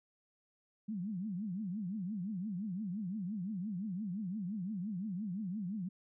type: tone with vibrato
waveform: sine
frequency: 196 Hz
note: G3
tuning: in tune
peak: -36 dBFS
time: 0.88-5.89 s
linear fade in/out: 10 ms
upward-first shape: triangle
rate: 5.8 Hz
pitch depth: 270 cents each way
effects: none